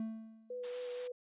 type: tone with exponential decay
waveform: triangle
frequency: 222.1 Hz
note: A3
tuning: 16 cents sharp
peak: -32 dBFS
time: 0-0.69 s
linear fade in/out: 2 ms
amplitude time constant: 150 ms
type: tone with vibrato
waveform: sine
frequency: 493.9 Hz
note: B4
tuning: in tune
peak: -39 dBFS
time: 0.5-1.12 s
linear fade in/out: 5 ms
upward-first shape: sine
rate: 4.2 Hz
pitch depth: 12 cents each way
type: high-pass noise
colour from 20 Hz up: white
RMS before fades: -49 dBFS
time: 0.63-1.08 s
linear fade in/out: 10 ms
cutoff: 370 Hz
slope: 12 dB/octave
effects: resampled to 8000 Hz